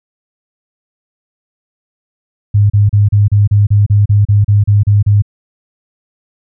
sine tone bursts, 102.8 Hz, G#2, 17 cents flat, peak -5 dBFS, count 14, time 2.54-5.222 s, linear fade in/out 10 ms, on 160 ms, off 34 ms, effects none

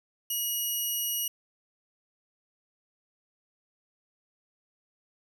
5% pulse tone, 2900 Hz, F#7, 35 cents flat, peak -20 dBFS, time 0.3-1.28 s, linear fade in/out 5 ms, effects none

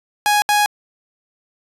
sawtooth tone bursts at uneven times, 830.6 Hz, G#5, in tune, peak -9 dBFS, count 2, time 0.26-0.42 / 0.49-0.66 s, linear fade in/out 0 ms, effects resampled to 32000 Hz

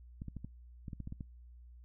clicks, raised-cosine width 5 ms, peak -30 dBFS, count 10, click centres 0.219 / 0.283 / 0.367 / 0.446 / 0.882 / 0.932 / 1.003 / 1.074 / 1.124 / 1.208 s, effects noise-tail reverb RT60 0.2 s tail -26 dB re dry + added 60 Hz sine -52 dBFS peak until 1.84 s

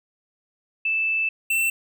sine / square tone pair in turn, 2637 / 2683 Hz, E7 / E7, 0 / +30 cents, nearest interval unison, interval 30 cents, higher second, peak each -20 dBFS, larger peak neither, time 0.85-1.29 / 1.5-1.7 s, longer first, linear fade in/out 5 ms, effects none

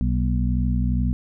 harmonic tone with a mistuned harmonic, 62.5 Hz, B1, 21 cents sharp, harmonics 1 / 2 / 3 / 4, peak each -21 / -25 / -27 / -27 dBFS, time 0.01-1.13 s, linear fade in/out 0 ms, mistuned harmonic 4, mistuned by -76 cents, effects none

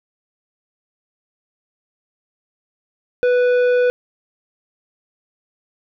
sine tone with tanh clipping, 493.9 Hz, B4, in tune, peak -14 dBFS, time 3.23-3.9 s, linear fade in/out 0 ms, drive 10 dB, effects none

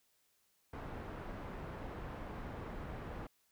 pink low-pass noise, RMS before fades -45 dBFS, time 0.73-3.27 s, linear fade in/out 5 ms, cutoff 1400 Hz, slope 12 dB/octave, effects white hiss -75 dBFS RMS until 3.51 s

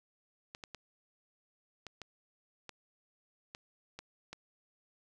clicks, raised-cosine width 0.2 ms, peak -27 dBFS, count 9, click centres 0.549 / 0.638 / 0.747 / 1.867 / 2.017 / 2.693 / 3.549 / 3.99 / 4.33 s, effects none

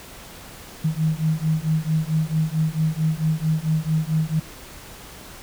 sine beating tone pair, 155.56 / 160.06 Hz, D#3 / D#3, 0 / +49 cents, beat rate 4.5 Hz, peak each -22 dBFS, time 0.84-4.4 s, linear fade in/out 10 ms, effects pink hiss -41 dBFS RMS until 5.42 s

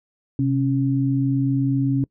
sine tone pair together, 130.6 / 275 Hz, C3 / C#4, -3 / -14 cents, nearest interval octave + minor second, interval 1289 cents, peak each -20 dBFS, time 0.39-2.04 s, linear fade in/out 2 ms, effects noise-tail reverb RT60 0.1 s tail -24 dB re dry

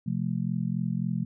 sine chord, F major, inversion second, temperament just, 130.96 / 174.61 / 218.3 Hz, C3 / F3 / A3, +2 / 0 / -13 cents, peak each -31 / -29 / -32 dBFS, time 0.06-1.25 s, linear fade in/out 10 ms, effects none

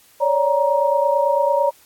sine tone cluster, 554 / 583 / 941 Hz, C#5 / D5 / A#5, -1 / -13 / +16 cents, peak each -19 dBFS, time 0.2-1.71 s, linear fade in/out 20 ms, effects white hiss -52 dBFS RMS until 1.85 s + AAC 64 kbps

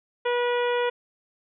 harmonic tone, 485.4 Hz, B4, 30 cents flat, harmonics 1 / 2 / 3 / 4 / 5 / 6 / 7, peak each -23 / -29 / -33 / -35 / -37 / -39 / -40 dBFS, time 0.25-0.9 s, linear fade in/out 10 ms, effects none

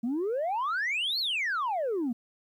sine exponential two-way sweep, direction up then down, 222.7 to 4496 to 222.7 Hz, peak -25 dBFS, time 0.03-2.13 s, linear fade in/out 10 ms, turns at 1.19 s, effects tanh soft clip ceiling -25 dBFS + 11-bit

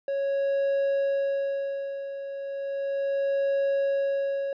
triangle tone with tremolo, 553 Hz, C#5, 4 cents flat, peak -20 dBFS, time 0.08-4.53 s, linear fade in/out 2 ms, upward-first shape sine, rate 0.35 Hz, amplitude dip 70%, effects resampled to 11025 Hz

